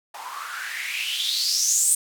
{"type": "noise with band-pass filter sweep", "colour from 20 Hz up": "blue", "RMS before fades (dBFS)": -25, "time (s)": [0.14, 1.95], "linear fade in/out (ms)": 5, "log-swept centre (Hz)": [840, 8800], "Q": 6.8, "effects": []}